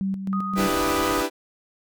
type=tone with tremolo; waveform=sine; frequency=193.1 Hz; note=G3; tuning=26 cents flat; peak=-22 dBFS; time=0.01-0.69 s; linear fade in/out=0 ms; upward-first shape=square; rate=3.8 Hz; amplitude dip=55%
type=tone; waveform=sine; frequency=1244.5 Hz; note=D#6; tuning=in tune; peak=-27 dBFS; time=0.33-1.21 s; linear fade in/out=0 ms
type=chord; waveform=sawtooth; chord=E minor seventh; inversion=third; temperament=equal; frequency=293.7 / 329.6 / 392 / 493.9 Hz; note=D4 / E4 / G4 / B4; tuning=0 / 0 / 0 / 0 cents; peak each=-24 dBFS; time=0.55-1.3 s; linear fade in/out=50 ms
type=noise; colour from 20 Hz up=pink; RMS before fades=-32 dBFS; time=0.57-1.23 s; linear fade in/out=10 ms
effects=none